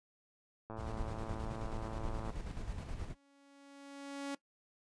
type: click train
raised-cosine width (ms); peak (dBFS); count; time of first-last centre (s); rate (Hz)
1; -31; 179; 0.7-2.304; 111
type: noise with tremolo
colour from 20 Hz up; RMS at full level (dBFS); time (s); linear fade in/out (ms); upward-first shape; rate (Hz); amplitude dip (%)
brown; -40; 0.76-3.15; 50; square; 9.4; 40
type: tone with exponential growth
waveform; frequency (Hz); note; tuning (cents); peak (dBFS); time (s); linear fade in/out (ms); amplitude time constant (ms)
sawtooth; 279.7; C#4; +16; -33; 2.87-4.35; 5; 320
effects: noise-tail reverb RT60 0.1 s tail -19 dB re dry + resampled to 22050 Hz